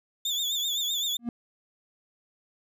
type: tone with vibrato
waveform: 35% pulse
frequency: 3520 Hz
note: A7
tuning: in tune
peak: -25 dBFS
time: 0.25-1.17 s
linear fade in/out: 5 ms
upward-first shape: triangle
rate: 7.8 Hz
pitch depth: 97 cents each way
type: tone with exponential growth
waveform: triangle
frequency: 236.9 Hz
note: A#3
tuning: 28 cents sharp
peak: -22 dBFS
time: 1.19-1.29 s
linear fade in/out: 2 ms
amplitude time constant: 21 ms
effects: none